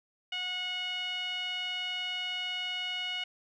5% pulse tone with low-pass filter, 729 Hz, F#5, 26 cents flat, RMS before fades -35 dBFS, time 0.32-3.24 s, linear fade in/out 5 ms, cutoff 2700 Hz, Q 9, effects none

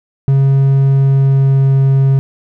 triangle tone with pitch glide, 136.5 to 135.56 Hz, C#3 to C#3, -26 to -38 cents, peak -5 dBFS, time 0.28-2.19 s, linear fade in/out 0 ms, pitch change -12 cents, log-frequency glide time 0.95-1.77 s, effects none

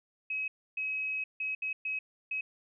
sine tone bursts at uneven times, 2550 Hz, D#7, 42 cents sharp, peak -31 dBFS, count 6, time 0.3-0.48 / 0.77-1.24 / 1.4-1.55 / 1.62-1.73 / 1.85-1.99 / 2.31-2.41 s, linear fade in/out 5 ms, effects none

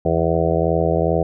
harmonic tone, 82.41 Hz, E2, in tune, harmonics 1 / 2 / 4 / 5 / 6 / 7 / 8 / 9, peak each -24 / -22 / -25 / -23 / -22 / -25 / -23 / -27 dBFS, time 0.05-1.23 s, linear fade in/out 5 ms, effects none

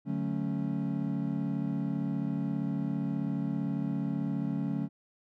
triangle chord, D major seventh, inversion none, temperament equal, 146.83 / 185 / 220 / 277.2 Hz, D3 / F#3 / A3 / C#4, 0 / 0 / 0 / 0 cents, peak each -33 dBFS, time 0.05-4.89 s, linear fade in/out 50 ms, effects none

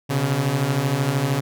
sawtooth beating tone pair, 127.5 / 140.5 Hz, C3 / C#3, -44 / +24 cents, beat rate 13 Hz, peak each -20 / -17 dBFS, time 0.09-1.41 s, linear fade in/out 20 ms, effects none

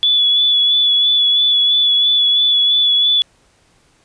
sine tone with vibrato, 3428 Hz, A7, 46 cents flat, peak -10 dBFS, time 0.03-3.22 s, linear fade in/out 0 ms, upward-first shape sine, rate 3 Hz, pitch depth 24 cents each way, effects pink hiss -55 dBFS RMS until 4.04 s + resampled to 22050 Hz

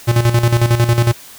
square tone with tremolo, 118.1 Hz, A#2, 23 cents sharp, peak -9 dBFS, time 0.07-1.13 s, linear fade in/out 20 ms, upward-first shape square, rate 11 Hz, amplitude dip 65%, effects white hiss -38 dBFS RMS until 1.38 s

